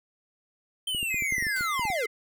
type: linear sweep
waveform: square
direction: down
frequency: 3136 to 415.3 Hz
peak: -28 dBFS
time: 0.87-2.06 s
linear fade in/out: 5 ms
type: clicks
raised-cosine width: 3 ms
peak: -26 dBFS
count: 12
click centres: 0.948 / 1.029 / 1.144 / 1.223 / 1.324 / 1.382 / 1.425 / 1.468 / 1.609 / 1.795 / 1.853 / 1.902 s
type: tone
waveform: sine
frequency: 2072 Hz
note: C7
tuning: 17 cents flat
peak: -31 dBFS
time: 1.1-2.07 s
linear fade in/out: 10 ms
type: noise with exponential decay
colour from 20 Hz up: white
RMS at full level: -40 dBFS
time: 1.56-1.9 s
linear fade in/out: 1 ms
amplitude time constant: 72 ms
effects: none